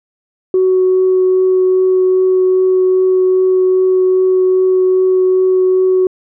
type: tone with vibrato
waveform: sine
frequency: 372.2 Hz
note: F#4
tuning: 10 cents sharp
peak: -7 dBFS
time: 0.54-6.07 s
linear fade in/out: 2 ms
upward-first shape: triangle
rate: 2.5 Hz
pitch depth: 8 cents each way
effects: tanh soft clip ceiling -4 dBFS